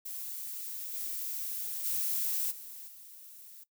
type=noise with level steps; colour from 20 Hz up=violet; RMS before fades=-40 / -37 / -32 / -46 / -51 dBFS; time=0.05-3.64 s; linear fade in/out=10 ms; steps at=0.93 / 1.84 / 2.5 / 2.87 s; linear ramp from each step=20 ms; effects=noise-tail reverb RT60 0.1 s tail -17 dB re dry